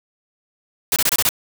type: noise bursts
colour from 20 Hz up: white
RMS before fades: -17 dBFS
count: 6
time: 0.92-1.291 s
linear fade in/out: 2 ms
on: 41 ms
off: 25 ms
effects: none